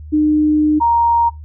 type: tone pair in turn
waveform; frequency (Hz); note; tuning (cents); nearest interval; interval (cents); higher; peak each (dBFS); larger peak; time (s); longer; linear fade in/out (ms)
sine; 303.6 / 935.3; D#4 / A#5; -42 / +6; octave + perfect fifth; 1948; second; -10; neither; 0.12-0.8 / 0.8-1.3; first; 20
effects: noise-tail reverb RT60 0.2 s tail -24 dB re dry + added 76 Hz sine -30 dBFS peak until 1.44 s